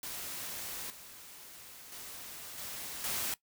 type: noise with level steps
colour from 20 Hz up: white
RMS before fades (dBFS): -41 / -51 / -46 / -42 / -35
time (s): 0.03-3.34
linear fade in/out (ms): 2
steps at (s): 0.9 / 1.92 / 2.58 / 3.04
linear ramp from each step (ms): 2
effects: noise-tail reverb RT60 0.1 s tail -19 dB re dry